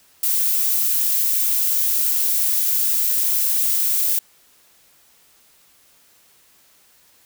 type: noise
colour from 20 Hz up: violet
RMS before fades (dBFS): -19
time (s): 0.23-4.19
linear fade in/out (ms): 5
effects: white hiss -55 dBFS RMS until 7.25 s